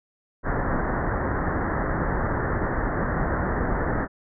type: low-pass noise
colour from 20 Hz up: pink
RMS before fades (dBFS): -25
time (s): 0.43-4.08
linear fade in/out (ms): 50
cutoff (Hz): 1900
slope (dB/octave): 96
effects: none